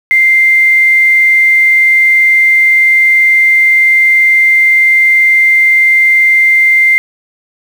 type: tone with quantisation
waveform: sine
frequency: 2093 Hz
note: C7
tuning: in tune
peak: -4 dBFS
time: 0.11-6.98 s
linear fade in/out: 0 ms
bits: 5
effects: none